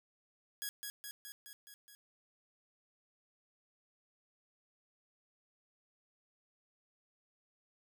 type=tone with echo; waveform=5% pulse; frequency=1661.2 Hz; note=G#6; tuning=in tune; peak=-27 dBFS; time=0.62-0.69 s; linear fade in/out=0 ms; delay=210 ms; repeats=6; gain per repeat=-3 dB; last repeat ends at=1.95 s; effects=none